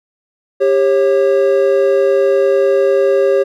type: tone pair together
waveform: triangle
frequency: 396.8 / 545.6 Hz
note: G4 / C#5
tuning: +21 / -28 cents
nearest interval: tritone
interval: 551 cents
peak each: -10 dBFS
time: 0.6-3.44 s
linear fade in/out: 20 ms
effects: none

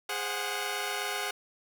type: tone cluster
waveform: 10% pulse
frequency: 412.3 / 521 / 732 / 760 / 1436 Hz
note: G#4 / C5 / F#5 / F#5 / F6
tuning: -13 / -7 / -19 / +46 / +48 cents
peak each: -27 / -31 / -27 / -34 / -35 dBFS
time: 0.09-1.31 s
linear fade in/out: 5 ms
effects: none

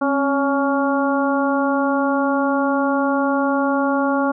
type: harmonic tone with a mistuned harmonic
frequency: 280 Hz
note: C#4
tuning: 18 cents sharp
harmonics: 1 / 2 / 3 / 4 / 5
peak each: -19 / -22 / -24 / -25 / -26 dBFS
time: 0.01-4.32 s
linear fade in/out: 10 ms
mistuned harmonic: 1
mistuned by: -50 cents
effects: none

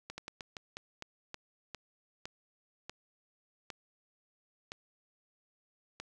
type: slowing click train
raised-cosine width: 0.2 ms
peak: -24 dBFS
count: 14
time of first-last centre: 0.1-6 s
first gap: 80 ms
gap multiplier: 1.26
effects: none

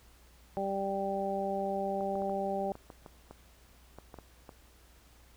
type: harmonic tone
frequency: 196 Hz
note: G3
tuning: in tune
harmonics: 1 / 2 / 3 / 4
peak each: -38 / -37 / -35 / -35 dBFS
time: 0.57-2.72 s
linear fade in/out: 0 ms
type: clicks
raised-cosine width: 1 ms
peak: -32 dBFS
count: 12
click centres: 2.008 / 2.155 / 2.22 / 2.296 / 2.754 / 2.902 / 3.062 / 3.31 / 3.986 / 4.142 / 4.187 / 4.492 s
effects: added 60 Hz sine -59 dBFS peak until 5.36 s + pink hiss -62 dBFS RMS until 5.36 s

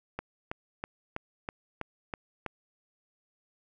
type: click train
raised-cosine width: 0.5 ms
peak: -19 dBFS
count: 8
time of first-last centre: 0.19-2.463 s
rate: 3.08 Hz
effects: none

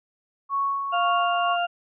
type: tone with tremolo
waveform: sine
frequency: 1108.7 Hz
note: C#6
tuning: in tune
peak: -21 dBFS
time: 0.49-1.57 s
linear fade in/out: 50 ms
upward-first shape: sine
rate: 2 Hz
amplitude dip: 45%
type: harmonic tone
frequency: 698.5 Hz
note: F5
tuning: in tune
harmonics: 1 / 2 / 4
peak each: -23 / -29 / -31 dBFS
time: 0.92-1.67 s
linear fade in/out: 20 ms
effects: none

